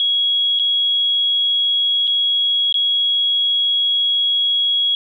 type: tone with dropouts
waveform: sine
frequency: 3322 Hz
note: G#7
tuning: in tune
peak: -14 dBFS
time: 0-4.95 s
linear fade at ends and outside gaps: 1 ms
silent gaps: 0.59-0.596 / 2.072-2.076 / 2.726-2.742 s
effects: 9-bit